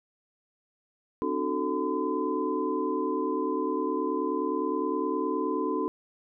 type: tone cluster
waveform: sine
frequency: 262.9 / 303.2 / 372.6 / 442.3 / 1018 Hz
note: C4 / D#4 / F#4 / A4 / C6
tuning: +8 / -45 / +12 / +9 / -48 cents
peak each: -34 / -31 / -32 / -32 / -33 dBFS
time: 1.22-5.88 s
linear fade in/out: 0 ms
effects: none